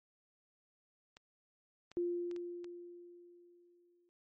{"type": "clicks", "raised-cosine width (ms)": 0.2, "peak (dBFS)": -37, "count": 5, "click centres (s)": [1.169, 1.916, 2.313, 2.363, 2.644]}
{"type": "tone with exponential decay", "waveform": "sine", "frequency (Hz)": 349.2, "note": "F4", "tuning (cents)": 0, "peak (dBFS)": -31, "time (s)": [1.97, 4.09], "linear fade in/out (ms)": 0, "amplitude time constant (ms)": 460}
{"effects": ["MP3 32 kbps"]}